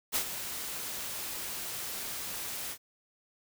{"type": "noise with ADSR envelope", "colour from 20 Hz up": "white", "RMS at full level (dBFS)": -28, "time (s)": [0.12, 2.78], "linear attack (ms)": 38, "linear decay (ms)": 81, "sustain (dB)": -10, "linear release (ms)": 74, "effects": []}